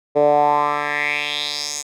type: tone with band-pass filter sweep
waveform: 10% pulse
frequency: 146.83 Hz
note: D3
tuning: in tune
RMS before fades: -19 dBFS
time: 0.15-1.83 s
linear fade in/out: 20 ms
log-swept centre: 500 to 7200 Hz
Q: 4.1
effects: none